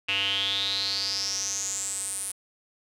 square tone with band-pass filter sweep, 98.4 Hz, G2, 7 cents sharp, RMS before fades -29 dBFS, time 0.08-2.32 s, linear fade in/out 10 ms, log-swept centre 2700 to 10000 Hz, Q 9.1, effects none

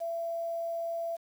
sine tone with quantisation, 671 Hz, E5, 31 cents sharp, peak -31 dBFS, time 0-1.17 s, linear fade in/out 20 ms, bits 9, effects none

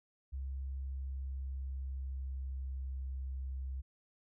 sine tone with pitch glide, 67 to 65.96 Hz, C2 to C2, +42 to +15 cents, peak -37 dBFS, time 0.32-3.82 s, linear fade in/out 20 ms, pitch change -27 cents, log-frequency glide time 0.68-2.96 s, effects none

